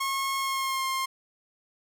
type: tone with pitch glide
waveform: sawtooth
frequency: 1086 to 1061.8 Hz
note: C#6 to C6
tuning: -36 to +25 cents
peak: -23 dBFS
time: 0-1.06 s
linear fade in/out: 10 ms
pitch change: -39 cents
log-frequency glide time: 0.38-0.86 s
effects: none